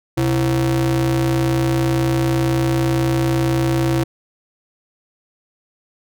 square ring-modulated tone, 101 Hz, G#2, 48 cents flat, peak -13 dBFS, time 0.17-4.04 s, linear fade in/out 10 ms, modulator 232 Hz, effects none

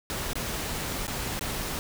pink noise with dropouts, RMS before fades -32 dBFS, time 0.1-1.79 s, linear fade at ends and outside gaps 0 ms, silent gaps 0.332-0.355 / 1.069-1.079 / 1.393-1.41 s, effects none

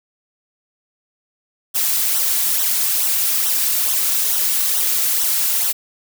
blue noise with flanger, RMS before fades -18 dBFS, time 1.74-5.73 s, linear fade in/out 20 ms, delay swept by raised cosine 0.42 to 3.32 ms, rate 2.3 Hz, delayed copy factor -0.65, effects none

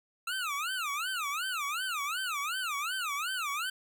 25% pulse tone with vibrato, 1318.5 Hz, E6, in tune, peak -28 dBFS, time 0.27-3.7 s, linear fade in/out 5 ms, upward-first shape sine, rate 2.7 Hz, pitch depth 280 cents each way, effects none

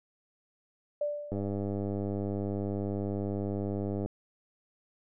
sine tone with exponential decay, 587.3 Hz, D5, in tune, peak -26 dBFS, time 1.01-1.75 s, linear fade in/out 5 ms, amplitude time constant 160 ms
click train, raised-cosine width 2 ms, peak -21 dBFS, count 275, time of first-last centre 1.32-4.06 s, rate 100 Hz
effects none

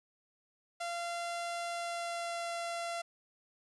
sawtooth tone with pitch glide, 688 to 683.2 Hz, F5 to F5, -26 to -38 cents, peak -32 dBFS, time 0.8-3.02 s, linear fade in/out 10 ms, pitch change -12 cents, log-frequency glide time 1.7-2.53 s, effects resampled to 24000 Hz + 11-bit

